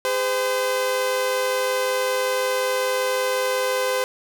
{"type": "tone pair together", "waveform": "sawtooth", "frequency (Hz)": [405.6, 511], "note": ["G#4", "C5"], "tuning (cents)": [-41, -41], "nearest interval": "major third", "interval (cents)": 400, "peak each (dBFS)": [-25, -17], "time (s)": [0.05, 4.04], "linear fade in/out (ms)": 0, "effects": []}